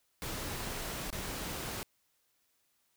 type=noise with dropouts; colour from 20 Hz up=pink; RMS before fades=-39 dBFS; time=0.22-1.83 s; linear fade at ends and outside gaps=0 ms; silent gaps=1.103-1.127 s; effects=white hiss -75 dBFS RMS until 2.96 s